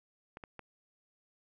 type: clicks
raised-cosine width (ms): 0.5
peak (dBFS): -30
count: 3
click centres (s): 0.371 / 0.438 / 0.593
effects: none